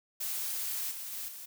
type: noise with level steps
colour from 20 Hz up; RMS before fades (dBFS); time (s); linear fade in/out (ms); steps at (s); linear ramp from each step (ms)
blue; -35 / -41 / -39 / -45; 0.2-1.46; 10; 0.91 / 1.12 / 1.28; 5
effects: none